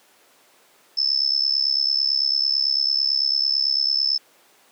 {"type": "tone with amplitude modulation", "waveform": "sine", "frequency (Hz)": 5260, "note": "E8", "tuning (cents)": -5, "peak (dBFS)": -14, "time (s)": [0.97, 4.18], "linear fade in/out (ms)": 10, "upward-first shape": "sine", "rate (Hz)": 69, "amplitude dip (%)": 90, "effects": ["pink hiss -55 dBFS RMS until 4.71 s", "high-pass 400 Hz 12 dB/octave"]}